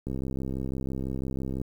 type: click train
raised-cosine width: 3 ms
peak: -20 dBFS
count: 103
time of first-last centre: 0.07-1.615 s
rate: 66 Hz
effects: 9-bit